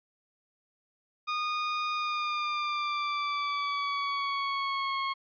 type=tone with pitch glide; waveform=sawtooth; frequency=1228 to 1087.7 Hz; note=D#6 to C#6; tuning=-23 to -33 cents; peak=-25 dBFS; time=1.27-5.14 s; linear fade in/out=20 ms; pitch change=-210 cents; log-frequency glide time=1.94-4.99 s; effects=resampled to 11025 Hz